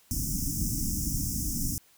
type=band-stop noise; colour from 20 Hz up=pink; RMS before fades=-30 dBFS; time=0.11-1.78 s; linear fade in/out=0 ms; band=310 to 5300 Hz; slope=96 dB/octave; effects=white hiss -61 dBFS RMS until 1.97 s